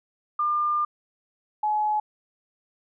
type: tone pair in turn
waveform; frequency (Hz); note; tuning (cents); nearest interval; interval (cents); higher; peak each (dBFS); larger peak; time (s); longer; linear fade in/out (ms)
sine; 1200 / 848.5; D6 / G#5; +37 / +37; tritone; 600; first; -21; neither; 0.39-0.85 / 1.63-2; first; 5
effects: none